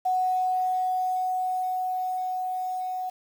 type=tone with level ramp; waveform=sine; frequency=740 Hz; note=F#5; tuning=in tune; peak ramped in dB=-21 to -28 dBFS; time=0.05-3.1 s; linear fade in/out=10 ms; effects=8-bit